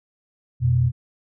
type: tone pair together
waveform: sine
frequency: 87.73 / 123.9 Hz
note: F2 / B2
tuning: +8 / +6 cents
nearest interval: tritone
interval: 598 cents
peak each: -23 / -16 dBFS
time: 0.6-0.92 s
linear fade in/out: 50 ms
effects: none